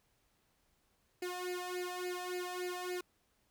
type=tone with flanger; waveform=sawtooth; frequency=360 Hz; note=F#4; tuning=47 cents flat; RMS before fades=-40 dBFS; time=1.22-3.01 s; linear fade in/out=5 ms; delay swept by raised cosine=0.42 to 1.18 ms; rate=3.5 Hz; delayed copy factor=+0.95; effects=pink hiss -75 dBFS RMS until 3.5 s